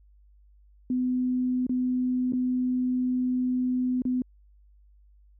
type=tone with dropouts; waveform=sine; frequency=252.3 Hz; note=B3; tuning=37 cents sharp; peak=-23 dBFS; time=0.9-4.22 s; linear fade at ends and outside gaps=2 ms; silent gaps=1.667-1.694 / 2.323-2.333 / 4.02-4.052 s; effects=added 50 Hz sine -54 dBFS peak until 5.39 s